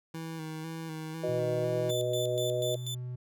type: tone with vibrato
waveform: 25% pulse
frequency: 160.3 Hz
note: E3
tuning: 48 cents flat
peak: -33 dBFS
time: 0.14-1.91 s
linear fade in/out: 5 ms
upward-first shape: square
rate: 2 Hz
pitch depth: 27 cents each way
type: chord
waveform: sine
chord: B major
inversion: second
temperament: just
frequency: 370.4 / 493.9 / 617.4 Hz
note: F#4 / B4 / D#5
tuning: +2 / 0 / -14 cents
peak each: -34 / -34 / -31 dBFS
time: 1.23-2.76 s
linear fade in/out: 10 ms
type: tone with pitch glide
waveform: triangle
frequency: 120.7 to 124.45 Hz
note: B2 to B2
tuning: -39 to +14 cents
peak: -33 dBFS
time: 1.28-3.16 s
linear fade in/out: 10 ms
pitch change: +53 cents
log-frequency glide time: 1.92-2.93 s
type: tone with tremolo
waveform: sawtooth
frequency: 3520 Hz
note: A7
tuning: in tune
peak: -32 dBFS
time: 1.89-2.95 s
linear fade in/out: 10 ms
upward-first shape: square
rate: 4.1 Hz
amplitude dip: 80%
effects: none